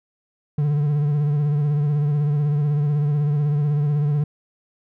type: tone with vibrato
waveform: triangle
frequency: 146.83 Hz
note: D3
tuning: in tune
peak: -15 dBFS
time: 0.58-4.24 s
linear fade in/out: 5 ms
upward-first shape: triangle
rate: 16 Hz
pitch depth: 61 cents each way
effects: none